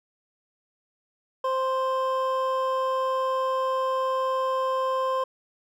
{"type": "tone pair together", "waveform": "triangle", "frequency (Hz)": [523.2, 1046.5], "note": ["C5", "C6"], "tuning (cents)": [0, 0], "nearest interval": "octave", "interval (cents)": 1200, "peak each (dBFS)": -24, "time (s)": [1.44, 5.24], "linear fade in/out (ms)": 5, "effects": []}